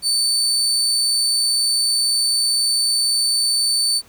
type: tone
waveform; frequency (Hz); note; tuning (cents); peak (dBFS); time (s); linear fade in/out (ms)
30% pulse; 4531; C#8; +37; -13; 0.02-4.02; 50
effects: pink hiss -50 dBFS RMS until 4.08 s